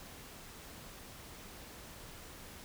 silence, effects pink hiss -51 dBFS RMS until 2.64 s

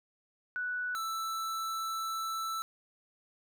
sine / square tone pair in turn, 1480 / 1322.7 Hz, F#6 / E6, 0 / +5 cents, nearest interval major second, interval 195 cents, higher first, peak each -32 / -34 dBFS, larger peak first, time 0.56-0.95 / 0.95-2.62 s, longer second, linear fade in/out 0 ms, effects none

